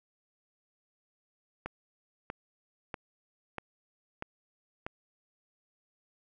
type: click train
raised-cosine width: 0.5 ms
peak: -21 dBFS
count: 6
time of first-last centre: 1.66-4.865 s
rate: 1.56 Hz
effects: none